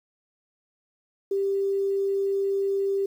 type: tone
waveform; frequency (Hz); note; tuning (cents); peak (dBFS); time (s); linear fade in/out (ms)
sine; 393.7; G4; +8; -22; 1.31-3.06; 5
effects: 9-bit